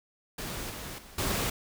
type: noise with level steps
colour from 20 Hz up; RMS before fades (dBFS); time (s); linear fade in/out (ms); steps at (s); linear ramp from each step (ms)
pink; -37 / -40 / -50 / -30; 0.38-1.5; 5; 0.7 / 0.98 / 1.18; 5
effects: none